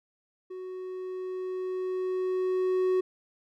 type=tone with level ramp; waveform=triangle; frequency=370.6 Hz; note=F#4; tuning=3 cents sharp; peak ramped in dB=-35 to -20 dBFS; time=0.5-3.01 s; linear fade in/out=10 ms; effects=none